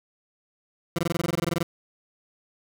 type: tone bursts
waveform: 20% pulse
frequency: 169 Hz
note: E3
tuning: 43 cents sharp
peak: -17 dBFS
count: 15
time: 0.96-1.629 s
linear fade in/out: 2 ms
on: 25 ms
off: 21 ms
effects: none